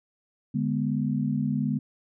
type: chord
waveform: sine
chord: G# diminished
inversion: second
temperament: equal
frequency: 146.83 / 207.7 / 246.9 Hz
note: D3 / G#3 / B3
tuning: 0 / 0 / 0 cents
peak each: -28 dBFS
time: 0.54-1.79 s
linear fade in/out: 10 ms
effects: none